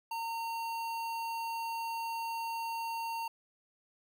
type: tone with notch filter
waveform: square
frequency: 916 Hz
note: A#5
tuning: 31 cents flat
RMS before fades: -37 dBFS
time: 0.11-3.28 s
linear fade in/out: 5 ms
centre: 7400 Hz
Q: 1.6
effects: none

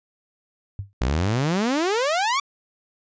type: tone with exponential decay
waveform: sine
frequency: 99 Hz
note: G2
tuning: 18 cents sharp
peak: -23 dBFS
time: 0.79-0.93 s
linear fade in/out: 0 ms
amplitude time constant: 29 ms
type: exponential sweep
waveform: sawtooth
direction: up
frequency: 57 to 1172 Hz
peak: -16 dBFS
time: 1.01-2.4 s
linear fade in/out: 5 ms
effects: resampled to 16000 Hz

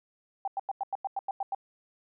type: tone bursts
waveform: sine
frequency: 784 Hz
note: G5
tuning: in tune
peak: -28 dBFS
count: 10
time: 0.45-1.548 s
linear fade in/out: 2 ms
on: 27 ms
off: 92 ms
effects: none

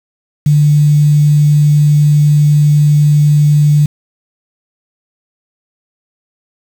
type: tone with quantisation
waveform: sine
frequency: 148 Hz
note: D3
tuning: 14 cents sharp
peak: -5 dBFS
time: 0.46-3.86 s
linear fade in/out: 5 ms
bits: 5
effects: none

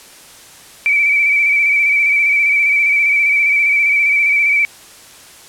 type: tone with vibrato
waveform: sine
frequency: 2304 Hz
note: D7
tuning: 34 cents flat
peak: -10 dBFS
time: 0.86-4.65 s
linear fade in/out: 0 ms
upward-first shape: square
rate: 15 Hz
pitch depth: 28 cents each way
effects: white hiss -40 dBFS RMS until 5.48 s + low-pass 11000 Hz 12 dB/octave

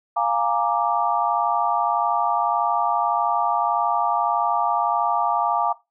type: chord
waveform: sine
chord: Bb dominant seventh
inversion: second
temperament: equal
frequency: 698.5 / 830.6 / 932.3 / 1174.7 Hz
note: F5 / Ab5 / Bb5 / D6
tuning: 0 / 0 / 0 / 0 cents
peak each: -24 dBFS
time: 0.16-5.73 s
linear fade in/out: 10 ms
effects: noise-tail reverb RT60 0.2 s tail -17 dB re dry

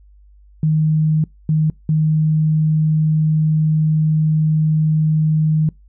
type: tone bursts at uneven times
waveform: sine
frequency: 155.56 Hz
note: D#3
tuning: in tune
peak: -12 dBFS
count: 3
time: 0.63-1.24 / 1.49-1.7 / 1.89-5.69 s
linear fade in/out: 2 ms
effects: noise-tail reverb RT60 0.2 s tail -25 dB re dry + added 50 Hz sine -44 dBFS peak until 5.88 s

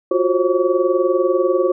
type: tone cluster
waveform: sine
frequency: 351.9 / 372 / 533 / 553 / 1137 Hz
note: F4 / F#4 / C5 / C#5 / C#6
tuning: +13 / +9 / +32 / -4 / +44 cents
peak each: -19 / -18 / -18 / -27 / -27 dBFS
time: 0.11-1.72 s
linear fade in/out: 5 ms
effects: none

